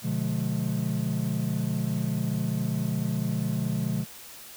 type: chord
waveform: triangle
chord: B diminished seventh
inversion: none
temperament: just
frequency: 123.47 / 148.16 / 177.8 / 213.4 Hz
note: B2 / D3 / F3 / Ab3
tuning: 0 / +16 / +31 / +47 cents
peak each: -29 dBFS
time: 0.02-4.06 s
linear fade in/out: 50 ms
effects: white hiss -45 dBFS RMS until 4.56 s